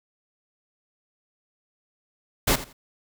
pink noise with echo, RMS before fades -20 dBFS, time 2.47-2.56 s, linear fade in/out 10 ms, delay 85 ms, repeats 2, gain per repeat -15 dB, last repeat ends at 2.73 s, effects none

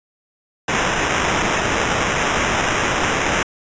white noise with sample-and-hold, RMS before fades -19 dBFS, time 0.68-3.43 s, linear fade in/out 5 ms, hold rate 4410 Hz, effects resampled to 16000 Hz

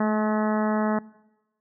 harmonic tone with a mistuned harmonic, 213.9 Hz, A3, 49 cents flat, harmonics 1 / 2 / 3 / 4 / 5 / 6 / 7 / 8 / 9, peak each -22 / -31 / -29 / -31 / -34 / -35 / -39 / -38 / -42 dBFS, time 0-0.99 s, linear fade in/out 5 ms, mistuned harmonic 1, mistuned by +17 cents, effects noise-tail reverb RT60 1.0 s tail -22 dB re dry

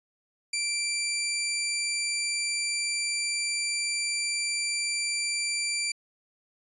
15% pulse tone, 2349 Hz, D7, in tune, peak -20 dBFS, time 0.53-5.92 s, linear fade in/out 5 ms, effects resampled to 24000 Hz

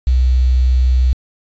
sine tone with quantisation, 63.2 Hz, B1, 41 cents sharp, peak -9 dBFS, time 0.07-1.13 s, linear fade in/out 0 ms, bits 6, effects resampled to 16000 Hz

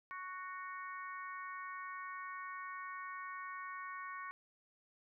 harmonic tone, 370 Hz, F#4, in tune, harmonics 3 / 4 / 5 / 6, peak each -45 / -51 / -50 / -54 dBFS, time 0.11-4.31 s, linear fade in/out 0 ms, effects none

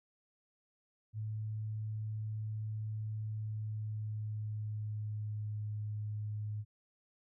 sine tone with pitch glide, 108.1 to 105.75 Hz, A2 to G#2, -30 to +32 cents, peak -36 dBFS, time 1.13-6.65 s, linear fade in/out 50 ms, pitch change -38 cents, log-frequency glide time 3.23-5.65 s, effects none

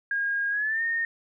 sine tone with pitch glide, 1627 to 1836.8 Hz, G#6 to A#6, -36 to -26 cents, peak -24 dBFS, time 0.11-1.05 s, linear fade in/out 2 ms, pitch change +210 cents, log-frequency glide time 0.5-0.83 s, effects none

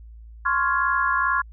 sine chord, Db major seventh, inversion third, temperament equal with one note detuned, 1046.5 / 1108.7 / 1396.9 / 1668.9 Hz, C6 / Db6 / F6 / Ab6, 0 / 0 / 0 / +8 cents, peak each -24 / -25 / -24 / -25 dBFS, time 0.45-1.42 s, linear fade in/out 10 ms, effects added 56 Hz sine -40 dBFS peak until 1.52 s

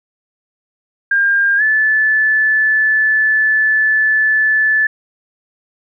sine tone with pitch glide, 1605 to 1740.2 Hz, G6 to A6, +40 to -20 cents, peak -10 dBFS, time 1.11-4.87 s, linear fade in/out 5 ms, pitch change +140 cents, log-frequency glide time 1.57-1.62 s, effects none

